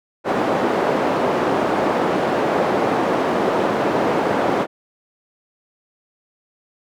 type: band-pass noise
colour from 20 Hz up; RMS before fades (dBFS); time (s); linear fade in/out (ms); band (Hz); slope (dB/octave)
white; -19; 0.24-4.67; 50; 240 to 680; 12
effects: none